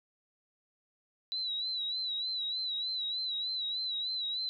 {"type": "tone with vibrato", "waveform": "sine", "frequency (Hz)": 3951, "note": "B7", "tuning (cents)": 0, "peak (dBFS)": -32, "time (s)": [1.32, 4.49], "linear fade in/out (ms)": 0, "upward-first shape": "sine", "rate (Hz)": 3.3, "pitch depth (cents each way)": 65, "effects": []}